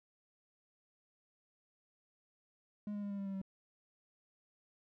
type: tone with pitch steps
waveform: triangle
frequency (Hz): 207.7 / 205.1 / 202.5 / 199.93 / 197.41 / 194.91 / 192.45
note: G#3 / G#3 / G#3 / G3 / G3 / G3 / G3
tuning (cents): 0 / -21 / -43 / +34 / +12 / -10 / -32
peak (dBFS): -36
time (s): 2.87-3.416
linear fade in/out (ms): 2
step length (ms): 78
effects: none